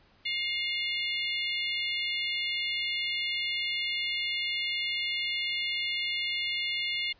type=harmonic tone with a mistuned harmonic; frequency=709 Hz; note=F5; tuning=26 cents sharp; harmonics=3 / 4 / 5 / 6; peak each=-32 / -34 / -36 / -38 dBFS; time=0.25-7.13 s; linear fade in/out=10 ms; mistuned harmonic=5; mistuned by=-22 cents; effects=pink hiss -62 dBFS RMS until 7.19 s + resampled to 11025 Hz